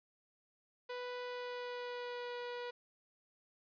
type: tone with pitch glide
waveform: sawtooth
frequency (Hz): 493.9 to 486.3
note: B4 to B4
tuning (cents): 0 to -27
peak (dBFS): -37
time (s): 0.89-2.71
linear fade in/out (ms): 10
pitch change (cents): -27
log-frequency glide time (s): 1.23-2.35
effects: resampled to 11025 Hz + 11-bit